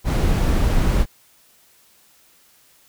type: noise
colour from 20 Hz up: brown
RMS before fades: -17 dBFS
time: 0.04-1.06 s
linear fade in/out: 50 ms
effects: white hiss -55 dBFS RMS until 2.88 s